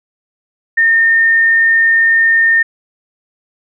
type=tone; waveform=sine; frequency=1822 Hz; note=A#6; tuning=40 cents flat; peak=-7 dBFS; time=0.77-2.63 s; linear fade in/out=10 ms; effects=none